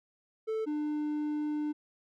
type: tone pair in turn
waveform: triangle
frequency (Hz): 440 / 299.7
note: A4 / D4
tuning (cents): 0 / +35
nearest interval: perfect fifth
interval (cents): 665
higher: first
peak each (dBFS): -28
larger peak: neither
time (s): 0.47-0.66 / 0.66-1.73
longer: second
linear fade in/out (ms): 20
effects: none